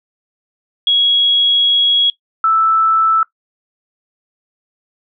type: tone pair in turn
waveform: sine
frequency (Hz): 3322 / 1318.3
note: G#7 / E6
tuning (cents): 0 / 0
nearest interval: octave + major third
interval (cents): 1600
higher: first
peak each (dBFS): -9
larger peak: neither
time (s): 0.87-2.1 / 2.44-3.23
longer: first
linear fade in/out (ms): 2
effects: noise-tail reverb RT60 0.1 s tail -19 dB re dry